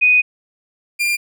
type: tone pair in turn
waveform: sine / 40% pulse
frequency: 2489 / 2396 Hz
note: D#7 / D7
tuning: 0 / +34 cents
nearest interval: minor second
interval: 66 cents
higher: first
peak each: -9 / -15 dBFS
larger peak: first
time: 0.01-0.22 / 0.99-1.17 s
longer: first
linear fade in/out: 20 ms
effects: none